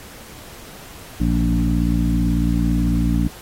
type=harmonic tone with a mistuned harmonic; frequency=58.1 Hz; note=A#1; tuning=5 cents flat; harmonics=1 / 2 / 3 / 4 / 5; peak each=-19 / -25 / -21 / -23 / -23 dBFS; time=1.2-3.28 s; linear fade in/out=5 ms; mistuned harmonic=2; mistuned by=+22 cents; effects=pink hiss -40 dBFS RMS until 3.41 s + AAC 48 kbps